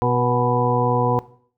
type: harmonic tone with a mistuned harmonic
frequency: 123.47 Hz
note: B2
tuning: in tune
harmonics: 1 / 2 / 3 / 4 / 6 / 7 / 8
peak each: -22 / -26 / -27 / -22 / -25 / -29 / -23 dBFS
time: 0.02-1.19 s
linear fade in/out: 0 ms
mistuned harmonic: 4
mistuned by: -28 cents
effects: noise-tail reverb RT60 0.5 s tail -17 dB re dry